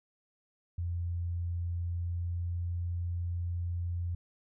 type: tone with pitch glide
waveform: sine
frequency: 86.4 to 86.95 Hz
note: F2 to F2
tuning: -18 to -7 cents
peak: -31 dBFS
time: 0.78-4.15 s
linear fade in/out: 5 ms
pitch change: +11 cents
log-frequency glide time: 1.81-2.67 s
effects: none